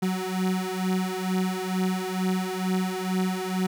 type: beating tone pair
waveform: 35% pulse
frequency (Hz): 185 / 187.2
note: F#3 / F#3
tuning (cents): 0 / +20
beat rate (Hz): 2.2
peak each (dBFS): -26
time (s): 0.02-3.67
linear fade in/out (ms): 10
effects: none